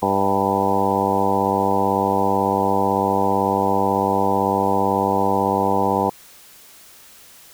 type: harmonic tone with a mistuned harmonic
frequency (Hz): 98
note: G2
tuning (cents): 0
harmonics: 1 / 2 / 3 / 4 / 5 / 6 / 7 / 8 / 9 / 10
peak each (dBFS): -31 / -25 / -27 / -26 / -24 / -29 / -28 / -23 / -23 / -25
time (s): 0.02-6.1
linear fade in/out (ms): 5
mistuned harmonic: 7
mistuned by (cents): -39
effects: white hiss -46 dBFS RMS until 7.53 s